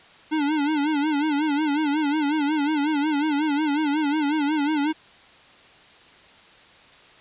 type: tone with vibrato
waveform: square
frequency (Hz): 297.7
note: D4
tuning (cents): +24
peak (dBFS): -21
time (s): 0.31-4.93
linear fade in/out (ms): 20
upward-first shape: sine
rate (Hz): 5.5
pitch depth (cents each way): 100
effects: white hiss -50 dBFS RMS until 7.2 s + resampled to 8000 Hz